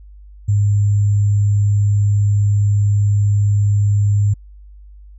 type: tone with sample-and-hold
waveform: sine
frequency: 102.4 Hz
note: G#2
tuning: 24 cents flat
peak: -11 dBFS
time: 0.48-4.34 s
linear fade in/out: 10 ms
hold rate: 7350 Hz
effects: added 50 Hz sine -37 dBFS peak until 5.18 s + resampled to 22050 Hz